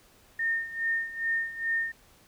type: tone with tremolo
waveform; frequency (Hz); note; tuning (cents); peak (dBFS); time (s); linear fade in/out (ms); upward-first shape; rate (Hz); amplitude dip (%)
sine; 1825; A#6; -37; -24; 0.39-1.92; 5; sine; 2.4; 80
effects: pink hiss -59 dBFS RMS until 2.27 s